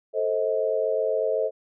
sine chord, A diminished, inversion none, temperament just, 440 / 528 / 633.6 Hz, A4 / C5 / Eb5, 0 / +16 / +31 cents, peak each -26 dBFS, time 0.13-1.51 s, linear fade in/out 50 ms, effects none

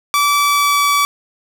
sawtooth tone with pitch glide, 1156 to 1147.4 Hz, D6 to D6, -28 to -41 cents, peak -8 dBFS, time 0.14-1.05 s, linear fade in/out 0 ms, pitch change -13 cents, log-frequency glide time 0.32-0.85 s, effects none

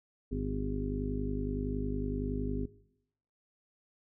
harmonic tone with a mistuned harmonic, 50.8 Hz, G#1, 38 cents flat, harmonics 1 / 2 / 3 / 4 / 5 / 6 / 7 / 8, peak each -35 / -40 / -41 / -46 / -36 / -48 / -48 / -41 dBFS, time 0.31-2.66 s, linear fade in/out 10 ms, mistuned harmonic 7, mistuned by +33 cents, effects noise-tail reverb RT60 0.8 s tail -20 dB re dry

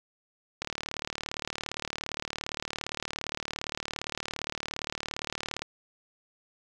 click train, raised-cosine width 0.2 ms, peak -15 dBFS, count 188, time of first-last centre 0.62-5.62 s, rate 37.4 Hz, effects none

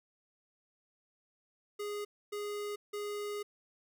square tone bursts at uneven times, 413.3 Hz, G#4, 8 cents flat, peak -37 dBFS, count 3, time 1.79-2.05 / 2.32-2.76 / 2.93-3.43 s, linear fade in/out 10 ms, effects none

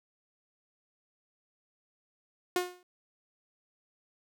sawtooth tone with exponential decay, 359.7 Hz, F#4, 49 cents flat, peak -20 dBFS, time 2.56-2.83 s, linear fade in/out 2 ms, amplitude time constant 57 ms, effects none

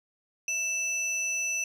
sine tone pair together, 2649 / 5951 Hz, E7 / F#8, +8 / +9 cents, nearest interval octave + major second, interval 1401 cents, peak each -28 dBFS, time 0.48-1.64 s, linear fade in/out 2 ms, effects tanh soft clip ceiling -24 dBFS

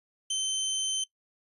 25% pulse tone, 3089 Hz, G7, 26 cents flat, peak -24 dBFS, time 0.3-1.04 s, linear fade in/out 5 ms, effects noise-tail reverb RT60 0.1 s tail -19 dB re dry + resampled to 32000 Hz

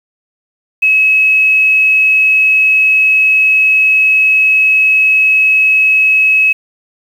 sine tone with quantisation, 2570 Hz, E7, 45 cents flat, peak -6 dBFS, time 0.82-6.53 s, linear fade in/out 10 ms, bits 6, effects none

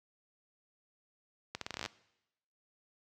accelerating click train, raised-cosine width 0.2 ms, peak -20 dBFS, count 12, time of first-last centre 1.55-1.861 s, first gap 63 ms, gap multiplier 0.82, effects noise-tail reverb RT60 0.9 s tail -20 dB re dry + high-pass 60 Hz 12 dB/octave

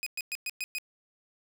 sawtooth tone bursts, 2500 Hz, D#7, 8 cents sharp, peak -28 dBFS, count 6, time 0.03-0.784 s, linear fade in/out 0 ms, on 34 ms, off 110 ms, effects none

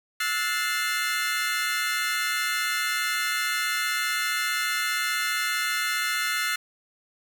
30% pulse chord, F# half-diminished seventh, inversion third, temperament equal with one note detuned, 1318.5 / 1453.7 / 1760 / 2093 Hz, E6 / F#6 / A6 / C7, 0 / -31 / 0 / 0 cents, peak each -29 / -27 / -29 / -26 dBFS, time 0.2-6.56 s, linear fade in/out 5 ms, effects none

